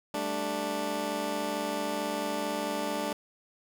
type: chord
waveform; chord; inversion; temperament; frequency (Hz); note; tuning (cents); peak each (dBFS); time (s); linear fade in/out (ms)
15% pulse; G suspended second; none; just; 196 / 220.5 / 294; G3 / A3 / D4; 0 / +4 / +2; -32 / -30 / -27; 0.14-3.13; 2
effects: none